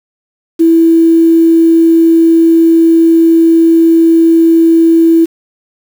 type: tone with quantisation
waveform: sine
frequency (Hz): 329.6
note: E4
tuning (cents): 0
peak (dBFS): -3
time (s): 0.59-5.26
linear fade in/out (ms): 20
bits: 5
effects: none